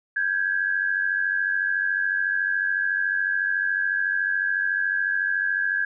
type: tone pair together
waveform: sine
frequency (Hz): 1579.1 / 1673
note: G6 / G#6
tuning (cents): +12 / +12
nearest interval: minor second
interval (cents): 100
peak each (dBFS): -24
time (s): 0.16-5.85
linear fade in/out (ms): 5
effects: none